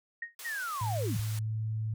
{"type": "tone with exponential decay", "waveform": "sine", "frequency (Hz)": 1864.7, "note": "A#6", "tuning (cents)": 0, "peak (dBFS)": -31, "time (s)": [0.22, 0.35], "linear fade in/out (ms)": 5, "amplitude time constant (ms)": 27}
{"type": "band-pass noise", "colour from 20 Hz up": "white", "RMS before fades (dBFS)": -45, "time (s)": [0.39, 1.39], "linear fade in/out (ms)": 2, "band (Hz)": [680, 14000], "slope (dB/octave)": 12}
{"type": "linear sweep", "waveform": "sine", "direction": "down", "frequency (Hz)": [1936, 34.65], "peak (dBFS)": -33, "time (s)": [0.44, 1.21], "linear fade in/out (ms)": 20}
{"type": "tone with pitch glide", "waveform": "sine", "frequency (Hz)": [108.6, 109.67], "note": ["A2", "A2"], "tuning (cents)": [-22, -5], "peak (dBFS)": -30, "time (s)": [0.81, 1.94], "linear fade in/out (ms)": 5, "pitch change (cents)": 17, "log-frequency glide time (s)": [1.39, 1.48]}
{"effects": []}